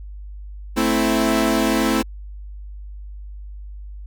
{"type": "chord", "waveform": "sawtooth", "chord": "A minor", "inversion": "none", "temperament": "equal", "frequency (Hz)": [220, 261.6, 329.6], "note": ["A3", "C4", "E4"], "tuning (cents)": [0, 0, 0], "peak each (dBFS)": -17, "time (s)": [0.76, 2.03], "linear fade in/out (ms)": 20, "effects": ["added 50 Hz sine -32 dBFS peak until 4.06 s"]}